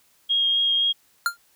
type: tone with vibrato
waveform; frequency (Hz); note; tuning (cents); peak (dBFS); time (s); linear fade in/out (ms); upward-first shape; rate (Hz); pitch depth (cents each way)
sine; 3252; G#7; -37; -18; 0.29-0.93; 20; triangle; 3.9; 11
type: tone with exponential decay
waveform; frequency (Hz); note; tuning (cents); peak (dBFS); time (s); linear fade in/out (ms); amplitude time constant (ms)
square; 1395; F6; -2; -16; 1.26-1.37; 1; 22
effects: white hiss -61 dBFS RMS until 1.55 s